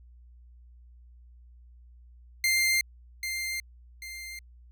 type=tone with echo; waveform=sawtooth; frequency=2098 Hz; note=C7; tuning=4 cents sharp; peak=-19 dBFS; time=2.44-2.81 s; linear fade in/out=2 ms; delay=790 ms; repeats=2; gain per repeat=-8 dB; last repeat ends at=4.39 s; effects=added 60 Hz sine -50 dBFS peak until 4.71 s